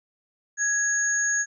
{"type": "tone pair together", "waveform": "sine", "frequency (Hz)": [1661.2, 6635], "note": ["G#6", "G#8"], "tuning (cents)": [0, -3], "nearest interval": "2 octaves", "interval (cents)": 2397, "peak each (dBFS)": -24, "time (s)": [0.57, 1.46], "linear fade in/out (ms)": 50, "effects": []}